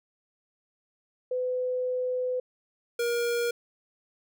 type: tone pair in turn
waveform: sine / square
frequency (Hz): 504 / 474.3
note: B4 / A#4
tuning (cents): +35 / +30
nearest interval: minor second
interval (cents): 105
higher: first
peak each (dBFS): -26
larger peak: neither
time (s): 1.31-2.4 / 2.99-3.51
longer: first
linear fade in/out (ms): 5
effects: none